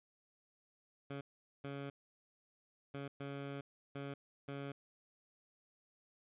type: tone bursts at uneven times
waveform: 15% pulse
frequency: 140 Hz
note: C#3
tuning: 18 cents sharp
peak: -36 dBFS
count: 6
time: 1.1-1.21 / 1.64-1.9 / 2.94-3.08 / 3.2-3.61 / 3.95-4.14 / 4.48-4.72 s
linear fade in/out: 5 ms
effects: resampled to 8000 Hz